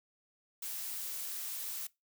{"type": "noise", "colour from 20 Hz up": "blue", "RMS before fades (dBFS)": -40, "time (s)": [0.62, 1.87], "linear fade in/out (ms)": 5, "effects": ["noise-tail reverb RT60 0.2 s tail -21 dB re dry"]}